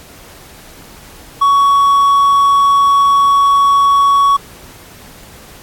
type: tone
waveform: triangle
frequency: 1120 Hz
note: C#6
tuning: 18 cents sharp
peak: -5 dBFS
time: 1.41-4.37 s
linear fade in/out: 10 ms
effects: pink hiss -38 dBFS RMS until 5.62 s + AAC 64 kbps